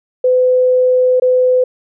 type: tone with dropouts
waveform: sine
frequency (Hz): 506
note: B4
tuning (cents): +42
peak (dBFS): -8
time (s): 0.24-1.64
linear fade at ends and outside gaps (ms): 5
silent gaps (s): 1.199-1.22
effects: none